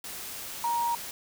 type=tone in noise; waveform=sine; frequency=941 Hz; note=A#5; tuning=16 cents sharp; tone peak=-25 dBFS; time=0.64-0.95 s; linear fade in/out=2 ms; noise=white; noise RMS=-39 dBFS; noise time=0.04-1.11 s; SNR=+11 dB; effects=none